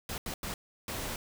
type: noise bursts at uneven times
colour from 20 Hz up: pink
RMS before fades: -37 dBFS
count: 4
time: 0.09-0.18 / 0.26-0.34 / 0.43-0.54 / 0.88-1.16 s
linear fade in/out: 2 ms
effects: none